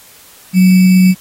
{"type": "tone with sample-and-hold", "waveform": "sine", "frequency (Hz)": 185, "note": "F#3", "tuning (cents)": 0, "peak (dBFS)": -4, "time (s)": [0.53, 1.15], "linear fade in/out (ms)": 50, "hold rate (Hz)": 2450, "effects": ["white hiss -41 dBFS RMS until 1.2 s", "AAC 48 kbps"]}